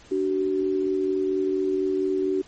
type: tone pair together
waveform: sine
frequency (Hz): 293.4 / 377.7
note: D4 / F#4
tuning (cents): -2 / +36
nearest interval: major third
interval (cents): 438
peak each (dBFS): -27 / -22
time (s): 0.11-2.42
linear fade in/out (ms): 10
effects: pink hiss -51 dBFS RMS until 2.47 s + MP3 32 kbps